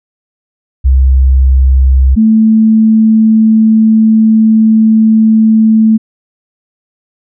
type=tone pair in turn; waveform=sine; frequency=65.7 / 220.2 Hz; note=C2 / A3; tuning=+8 / +2 cents; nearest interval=octave + major sixth; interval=2094 cents; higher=second; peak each=-3 dBFS; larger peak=neither; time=0.84-2.16 / 2.16-5.98 s; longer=second; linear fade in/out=20 ms; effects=none